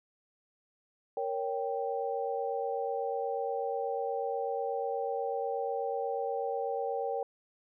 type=chord; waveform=sine; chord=G diminished; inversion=first; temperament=equal; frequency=466.2 / 554.4 / 784 Hz; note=Bb4 / Db5 / G5; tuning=0 / 0 / 0 cents; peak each=-34 / -36 / -35 dBFS; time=1.17-7.23 s; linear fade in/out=2 ms; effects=none